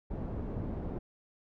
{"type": "low-pass noise", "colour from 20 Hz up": "pink", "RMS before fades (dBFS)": -37, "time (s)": [0.1, 0.99], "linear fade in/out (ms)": 10, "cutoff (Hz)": 490, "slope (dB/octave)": 12, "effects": []}